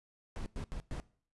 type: noise bursts at uneven times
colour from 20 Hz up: brown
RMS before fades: -39 dBFS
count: 4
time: 0.36-0.46 / 0.56-0.64 / 0.72-0.8 / 0.91-1 s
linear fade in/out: 0 ms
effects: noise-tail reverb RT60 0.5 s tail -21 dB re dry + resampled to 24000 Hz